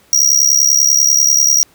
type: tone with amplitude modulation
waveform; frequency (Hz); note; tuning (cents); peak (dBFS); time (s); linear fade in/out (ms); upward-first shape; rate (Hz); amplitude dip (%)
square; 5710; F8; +37; -5; 0.13-1.63; 0; sine; 70.2; 85
effects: pink hiss -50 dBFS RMS until 1.74 s + high-pass 60 Hz 12 dB/octave